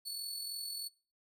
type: tone with amplitude modulation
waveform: sawtooth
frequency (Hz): 4435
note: C#8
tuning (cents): 0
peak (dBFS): -34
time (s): 0.05-0.89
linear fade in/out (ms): 20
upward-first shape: sine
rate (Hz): 43.1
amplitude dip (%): 40
effects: noise-tail reverb RT60 0.4 s tail -24 dB re dry